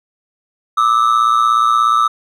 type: ring-modulated tone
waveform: triangle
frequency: 1244.5 Hz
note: D#6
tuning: in tune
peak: -5 dBFS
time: 0.77-2.08 s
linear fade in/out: 10 ms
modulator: 58.4 Hz
effects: none